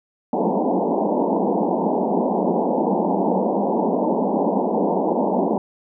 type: band-pass noise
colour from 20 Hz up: pink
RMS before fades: -20 dBFS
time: 0.33-5.58 s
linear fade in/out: 2 ms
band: 180 to 950 Hz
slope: 96 dB/octave
effects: none